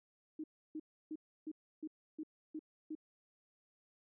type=tone bursts; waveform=sine; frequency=311.1 Hz; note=D#4; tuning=in tune; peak=-40 dBFS; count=8; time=0.39-2.952 s; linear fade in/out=5 ms; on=49 ms; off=310 ms; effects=none